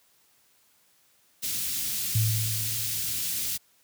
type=band-stop noise; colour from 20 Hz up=white; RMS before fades=-30 dBFS; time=1.42-3.58 s; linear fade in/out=20 ms; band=200 to 3000 Hz; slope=12 dB/octave
type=tone with exponential decay; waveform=sine; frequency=110 Hz; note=A2; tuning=in tune; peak=-19 dBFS; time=2.15-3.44 s; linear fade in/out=5 ms; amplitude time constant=280 ms
effects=white hiss -64 dBFS RMS until 3.83 s + high-pass 60 Hz 12 dB/octave